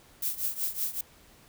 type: noise with tremolo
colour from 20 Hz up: violet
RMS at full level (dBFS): -28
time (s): 0.22-1.01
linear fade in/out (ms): 5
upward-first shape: triangle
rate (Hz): 5.3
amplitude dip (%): 90
effects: pink hiss -57 dBFS RMS until 1.48 s